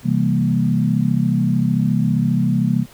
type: chord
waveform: sine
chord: C dominant seventh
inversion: none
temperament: equal with one note detuned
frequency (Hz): 130.81 / 164.81 / 198.05 / 233.1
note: C3 / E3 / G3 / Bb3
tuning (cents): 0 / 0 / +18 / 0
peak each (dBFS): -20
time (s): 0.03-2.86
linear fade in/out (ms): 50
effects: pink hiss -46 dBFS RMS until 2.93 s